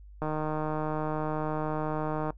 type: click train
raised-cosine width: 1 ms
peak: -18 dBFS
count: 322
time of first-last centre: 0.22-2.304 s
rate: 154 Hz
effects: noise-tail reverb RT60 0.1 s tail -20 dB re dry + added 50 Hz sine -46 dBFS peak until 2.37 s